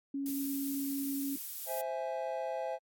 sine tone, 277.2 Hz, C#4, in tune, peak -33 dBFS, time 0.14-1.36 s, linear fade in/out 5 ms
violet noise, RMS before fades -40 dBFS, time 0.26-1.81 s, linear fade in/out 0 ms
triangle chord, C augmented, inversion none, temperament equal, 523.3 / 659.3 / 830.6 Hz, C5 / E5 / G#5, 0 / 0 / 0 cents, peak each -36 / -36 / -38 dBFS, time 1.66-2.79 s, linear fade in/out 50 ms
effects AAC 64 kbps

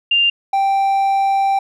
sine / triangle tone pair in turn, 2794 / 784 Hz, F7 / G5, 0 / 0 cents, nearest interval octave + minor seventh, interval 2200 cents, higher first, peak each -11 dBFS, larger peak neither, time 0.11-0.3 / 0.53-1.59 s, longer second, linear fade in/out 5 ms, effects none

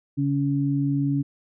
sine tone pair together, 140.4 / 280.8 Hz, C#3 / C#4, +22 / +22 cents, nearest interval octave, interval 1200 cents, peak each -23 dBFS, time 0.17-1.23 s, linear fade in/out 20 ms, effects none

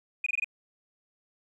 sine tone bursts, 2466 Hz, D#7, 16 cents flat, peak -24 dBFS, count 5, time 0.24-0.444 s, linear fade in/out 5 ms, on 24 ms, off 21 ms, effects tanh soft clip ceiling -20 dBFS + 11-bit

